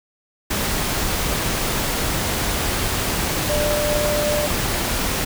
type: tone in noise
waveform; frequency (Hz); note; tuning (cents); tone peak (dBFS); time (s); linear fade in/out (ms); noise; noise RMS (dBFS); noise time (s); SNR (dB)
sine; 594; D5; +20; -20; 3.49-4.47; 10; pink; -22; 0.5-5.25; -1
effects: none